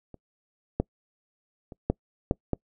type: clicks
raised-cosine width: 2 ms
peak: -30 / -10 / -28 / -9 / -8 / -12 dBFS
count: 6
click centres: 0.143 / 0.8 / 1.722 / 1.9 / 2.311 / 2.533 s
effects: noise-tail reverb RT60 0.1 s tail -26 dB re dry